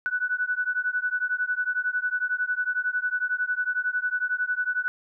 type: beating tone pair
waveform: sine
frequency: 1480 / 1491 Hz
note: F#6 / F#6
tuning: 0 / +13 cents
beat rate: 11 Hz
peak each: -27 dBFS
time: 0.06-4.88 s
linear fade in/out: 0 ms
effects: none